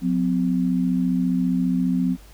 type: tone pair together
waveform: sine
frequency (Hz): 180.7 / 255.5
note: F#3 / C4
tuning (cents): -41 / -41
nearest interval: tritone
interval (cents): 600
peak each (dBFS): -21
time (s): 0.01-2.17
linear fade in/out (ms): 50
effects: added 50 Hz sine -44 dBFS peak until 2.33 s + pink hiss -51 dBFS RMS until 2.33 s